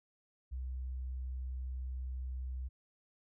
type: tone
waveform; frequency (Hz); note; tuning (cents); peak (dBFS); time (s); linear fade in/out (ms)
sine; 63.9; C2; -40; -37; 0.51-2.69; 20
effects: none